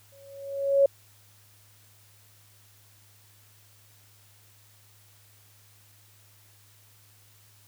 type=tone with exponential growth; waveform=sine; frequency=554.4 Hz; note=C#5; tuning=in tune; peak=-14 dBFS; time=0.12-0.86 s; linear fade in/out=5 ms; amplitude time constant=160 ms; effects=added 103 Hz sine -59 dBFS peak until 7.67 s + white hiss -59 dBFS RMS until 7.67 s